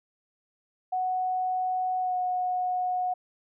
sine tone with pitch glide, 740 to 730.2 Hz, F#5 to F#5, 0 to -23 cents, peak -25 dBFS, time 0.92-3.14 s, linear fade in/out 10 ms, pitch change -23 cents, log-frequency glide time 2-2.15 s, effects none

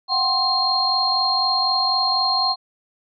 sine tone cluster, 724 / 768 / 1053 / 4215 Hz, F#5 / G5 / C6 / C8, -38 / -36 / +11 / +12 cents, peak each -28 / -24 / -24 / -19 dBFS, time 0.08-2.56 s, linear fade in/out 50 ms, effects none

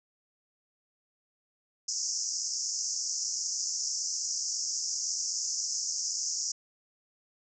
pink band-pass noise, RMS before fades -33 dBFS, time 1.88-6.52 s, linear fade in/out 5 ms, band 5100 to 7100 Hz, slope 96 dB/octave, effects none

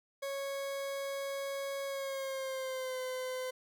40% pulse tone with pitch glide, 552 to 512.1 Hz, C#5 to C5, -7 to -37 cents, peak -35 dBFS, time 0.22-3.51 s, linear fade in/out 10 ms, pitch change -130 cents, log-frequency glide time 1.86-2.99 s, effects none

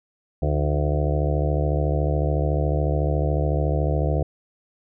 harmonic tone with a mistuned harmonic, 73.9 Hz, D2, 11 cents sharp, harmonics 1 / 2 / 4 / 5 / 6 / 7 / 8 / 9 / 10, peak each -22 / -24 / -32 / -33 / -32 / -30 / -36 / -31 / -37 dBFS, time 0.42-4.23 s, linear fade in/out 5 ms, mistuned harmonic 4, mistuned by +58 cents, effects none

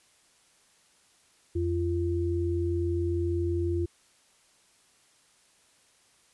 sine tone pair together, 86.3 / 344.1 Hz, F2 / F4, -20 / -26 cents, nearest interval 2 octaves, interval 2394 cents, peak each -28 dBFS, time 1.55-3.86 s, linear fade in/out 10 ms, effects white hiss -63 dBFS RMS until 6.33 s + resampled to 24000 Hz

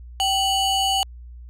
square ring-modulated tone, 1864.7 Hz, A#6, in tune, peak -16 dBFS, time 0.2-1.03 s, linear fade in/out 0 ms, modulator 1090 Hz, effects added 60 Hz sine -37 dBFS peak until 1.49 s + low-pass 11000 Hz 12 dB/octave

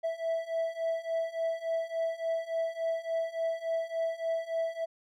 triangle beating tone pair, 656 / 659.5 Hz, E5 / E5, -9 / +1 cents, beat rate 3.5 Hz, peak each -32 / -30 dBFS, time 0.03-4.86 s, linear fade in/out 20 ms, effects none

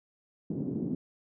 white band-pass noise, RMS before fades -33 dBFS, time 0.5-0.95 s, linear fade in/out 5 ms, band 150 to 280 Hz, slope 24 dB/octave, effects none

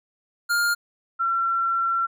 square / sine tone pair in turn, 1407 / 1357.5 Hz, F6 / F6, +12 / -50 cents, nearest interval minor second, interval 62 cents, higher first, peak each -20 dBFS, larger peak neither, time 0.49-0.75 / 1.19-2.07 s, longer second, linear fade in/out 20 ms, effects none

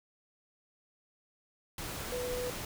sine tone in noise, 495.3 Hz, B4, 5 cents sharp, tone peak -34 dBFS, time 2.12-2.5 s, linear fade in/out 2 ms, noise pink, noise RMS -40 dBFS, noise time 1.78-2.65 s, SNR +3 dB, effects none

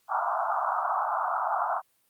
pink band-pass noise, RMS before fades -28 dBFS, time 0.08-1.82 s, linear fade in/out 50 ms, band 660 to 1400 Hz, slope 96 dB/octave, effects white hiss -69 dBFS RMS until 2.09 s + Opus 48 kbps

